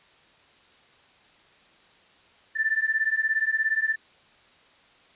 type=beating tone pair; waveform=sine; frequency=1760 / 1777 Hz; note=A6 / A6; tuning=0 / +17 cents; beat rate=17 Hz; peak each=-25 dBFS; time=2.55-3.96 s; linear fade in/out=20 ms; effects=white hiss -57 dBFS RMS until 5.15 s + resampled to 8000 Hz